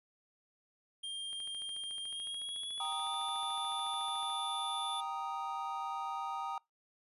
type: tone with pitch glide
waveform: square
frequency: 3200 to 3510 Hz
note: G7 to A7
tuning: +35 to -5 cents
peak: -39 dBFS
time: 1.03-5.01 s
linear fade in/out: 10 ms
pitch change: +160 cents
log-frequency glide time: 2.05-3.14 s
type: click train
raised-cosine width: 0.3 ms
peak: -40 dBFS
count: 42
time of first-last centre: 1.33-4.301 s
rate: 13.8 Hz
type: chord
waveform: triangle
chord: Eb major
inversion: first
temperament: equal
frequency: 784 / 932.3 / 1244.5 Hz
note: G5 / Bb5 / Eb6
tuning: 0 / 0 / 0 cents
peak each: -39 / -39 / -39 dBFS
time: 2.8-6.58 s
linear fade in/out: 2 ms
effects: noise-tail reverb RT60 0.2 s tail -25 dB re dry + resampled to 32000 Hz